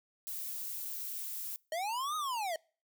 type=noise; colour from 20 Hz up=violet; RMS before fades=-40 dBFS; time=0.27-1.56 s; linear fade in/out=0 ms
type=linear two-way sweep; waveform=square; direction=up then down; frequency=613 to 1269 to 613 Hz; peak=-34 dBFS; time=1.72-2.56 s; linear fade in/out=2 ms; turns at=2.16 s
effects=noise-tail reverb RT60 0.4 s tail -26 dB re dry